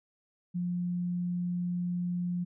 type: tone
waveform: sine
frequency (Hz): 176.8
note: F3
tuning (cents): +22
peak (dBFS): -29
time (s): 0.54-2.45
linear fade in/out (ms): 20
effects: none